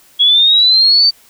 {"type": "linear sweep", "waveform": "sine", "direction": "up", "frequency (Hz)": [3317, 4617], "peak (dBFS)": -6, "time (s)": [0.19, 1.11], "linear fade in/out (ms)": 20, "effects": ["white hiss -47 dBFS RMS until 1.29 s"]}